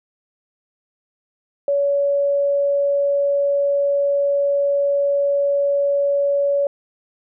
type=tone; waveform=sine; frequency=565 Hz; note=C#5; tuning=33 cents sharp; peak=-15 dBFS; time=1.68-6.67 s; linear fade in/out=2 ms; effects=none